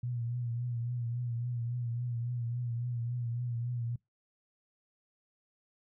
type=tone with vibrato; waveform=sine; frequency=119.9 Hz; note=A#2; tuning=49 cents sharp; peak=-32 dBFS; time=0.03-3.96 s; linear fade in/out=5 ms; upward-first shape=triangle; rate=3.6 Hz; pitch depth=59 cents each way; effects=noise-tail reverb RT60 0.2 s tail -25 dB re dry